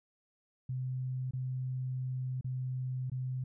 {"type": "tone with dropouts", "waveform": "sine", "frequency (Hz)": 128.6, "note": "C3", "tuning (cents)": -30, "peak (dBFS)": -33, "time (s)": [0.69, 3.44], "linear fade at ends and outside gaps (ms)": 5, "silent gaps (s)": [[1.31, 1.334], [2.411, 2.444], [3.099, 3.117]], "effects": []}